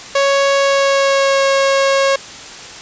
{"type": "tone with pitch glide", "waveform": "sawtooth", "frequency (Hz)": [554.4, 546.8], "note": ["C#5", "C#5"], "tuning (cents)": [0, -24], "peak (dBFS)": -7, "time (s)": [0.15, 2.16], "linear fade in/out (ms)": 5, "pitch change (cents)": -24, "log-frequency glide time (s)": [0.55, 1.43], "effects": ["white hiss -32 dBFS RMS until 2.81 s", "resampled to 16000 Hz"]}